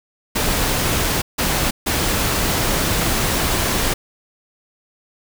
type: noise bursts at uneven times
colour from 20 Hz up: pink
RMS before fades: -19 dBFS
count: 3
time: 0.35-1.22 / 1.38-1.71 / 1.86-3.94 s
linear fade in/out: 10 ms
effects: none